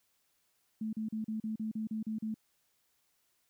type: tone bursts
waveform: sine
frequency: 218.5 Hz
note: A3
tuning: 12 cents flat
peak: -33 dBFS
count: 10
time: 0.81-2.343 s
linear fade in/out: 5 ms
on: 120 ms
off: 37 ms
effects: white hiss -75 dBFS RMS until 3.49 s